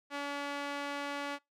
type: tone with band-pass filter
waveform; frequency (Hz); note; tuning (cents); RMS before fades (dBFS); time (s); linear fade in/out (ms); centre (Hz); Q
sawtooth; 285; C#4; +48; -38; 0.1-1.39; 50; 1600; 0.65
effects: noise-tail reverb RT60 0.2 s tail -25 dB re dry